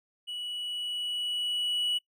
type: tone with level ramp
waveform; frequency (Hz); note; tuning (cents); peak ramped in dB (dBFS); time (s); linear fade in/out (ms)
triangle; 2939; F#7; -12; -33 to -24; 0.27-1.99; 20
effects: noise-tail reverb RT60 0.1 s tail -23 dB re dry